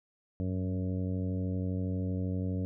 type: harmonic tone with a mistuned harmonic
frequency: 92.6 Hz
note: F#2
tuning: 2 cents sharp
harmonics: 1 / 2 / 3 / 4 / 5 / 6 / 7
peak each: -32 / -35 / -38 / -50 / -44 / -47 / -53 dBFS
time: 0.4-2.65 s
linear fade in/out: 0 ms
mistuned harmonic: 1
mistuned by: +29 cents
effects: none